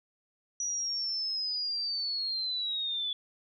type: linear sweep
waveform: sine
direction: down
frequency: 5850 to 3434 Hz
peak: -30 dBFS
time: 0.6-3.13 s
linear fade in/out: 2 ms
effects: none